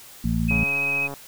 harmonic tone, 56.5 Hz, A1, 47 cents sharp, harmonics 1 / 2 / 3 / 4, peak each -26 / -28 / -25 / -25 dBFS, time 0.24-0.64 s, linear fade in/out 5 ms
sine tone with vibrato, 2537 Hz, D#7, 33 cents sharp, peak -21 dBFS, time 0.48-1.08 s, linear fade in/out 20 ms, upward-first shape sine, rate 15 Hz, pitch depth 12 cents each way
click train, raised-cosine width 1 ms, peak -21 dBFS, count 89, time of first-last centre 0.51-1.139 s, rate 140 Hz
effects white hiss -45 dBFS RMS until 1.27 s

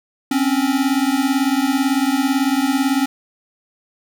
square beating tone pair, 261.6 / 279.6 Hz, C4 / C#4, 0 / +15 cents, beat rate 18 Hz, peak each -19 / -19 dBFS, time 0.31-3.06 s, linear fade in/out 5 ms, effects none

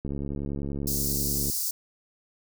click train, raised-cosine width 3 ms, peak -20 dBFS, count 103, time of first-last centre 0.05-1.499 s, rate 70.4 Hz
white high-pass noise, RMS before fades -29 dBFS, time 0.87-1.71 s, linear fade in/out 5 ms, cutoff 4600 Hz, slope 48 dB/octave
effects none

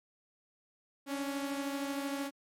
sawtooth beating tone pair, 277.2 / 290.2 Hz, C#4 / D4, 0 / -21 cents, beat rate 13 Hz, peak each -31 / -38 dBFS, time 1.06-2.31 s, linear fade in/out 50 ms, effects MP3 64 kbps

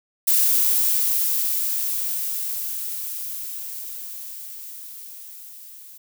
violet noise with level ramp, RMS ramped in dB -17 to -43 dBFS, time 0.27-5.98 s, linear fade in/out 10 ms, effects none

